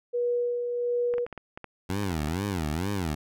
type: tone with tremolo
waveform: sine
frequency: 483.3 Hz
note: B4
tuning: 38 cents flat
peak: -23 dBFS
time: 0.13-1.26 s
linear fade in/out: 20 ms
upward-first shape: sine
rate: 1.4 Hz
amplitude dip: 40%
type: clicks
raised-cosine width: 0.5 ms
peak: -24 dBFS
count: 11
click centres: 1.139 / 1.182 / 1.265 / 1.327 / 1.377 / 1.575 / 1.643 / 2.033 / 2.11 / 2.22 / 2.277 s
type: tone with vibrato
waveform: 15% pulse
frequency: 87.31 Hz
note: F2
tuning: in tune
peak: -21 dBFS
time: 1.89-3.15 s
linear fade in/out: 10 ms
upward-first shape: sine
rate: 2.2 Hz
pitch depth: 280 cents each way
effects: none